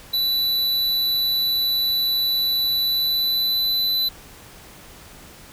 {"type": "tone with pitch glide", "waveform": "square", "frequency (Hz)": [3966, 4001], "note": ["B7", "B7"], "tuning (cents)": [7, 22], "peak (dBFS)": -19, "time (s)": [0.13, 4.09], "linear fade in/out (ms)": 10, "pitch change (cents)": 15, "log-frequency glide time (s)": [2.79, 3.78], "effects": ["pink hiss -44 dBFS RMS until 5.52 s"]}